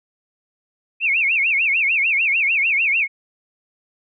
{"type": "tone with vibrato", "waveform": "sine", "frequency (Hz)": 2435, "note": "D#7", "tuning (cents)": -38, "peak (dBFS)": -15, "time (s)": [1, 3.08], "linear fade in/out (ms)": 50, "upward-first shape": "sine", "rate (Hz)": 6.7, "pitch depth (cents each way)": 220, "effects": []}